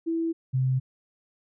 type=tone pair in turn; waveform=sine; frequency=329.6 / 130.12 Hz; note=E4 / C3; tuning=0 / -9 cents; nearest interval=octave + major third; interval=1609 cents; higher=first; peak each=-24 / -21 dBFS; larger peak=second; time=0.06-0.33 / 0.53-0.8 s; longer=neither; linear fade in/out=20 ms; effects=none